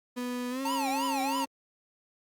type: tone with pitch glide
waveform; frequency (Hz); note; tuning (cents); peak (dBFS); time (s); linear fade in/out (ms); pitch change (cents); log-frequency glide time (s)
35% pulse; 246.9 to 270.8; B3 to C#4; 0 to -40; -30; 0.16-1.46; 20; +160; 0.5-0.62
type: tone with vibrato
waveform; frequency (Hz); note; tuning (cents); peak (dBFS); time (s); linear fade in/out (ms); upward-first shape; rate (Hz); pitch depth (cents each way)
square; 880; A5; 0; -30; 0.65-1.45; 5; triangle; 3.1; 250
effects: Opus 48 kbps